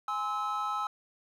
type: chord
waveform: triangle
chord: Ab augmented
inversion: none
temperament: just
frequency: 830.6 / 1038.3 / 1297.8 Hz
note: Ab5 / C6 / E6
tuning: 0 / -14 / -27 cents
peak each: -34 / -36 / -30 dBFS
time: 0.08-0.87 s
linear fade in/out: 2 ms
effects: none